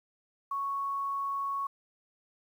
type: tone with quantisation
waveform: sine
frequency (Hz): 1108.7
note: C#6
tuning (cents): 0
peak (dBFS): -30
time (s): 0.51-1.67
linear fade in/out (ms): 5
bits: 10
effects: none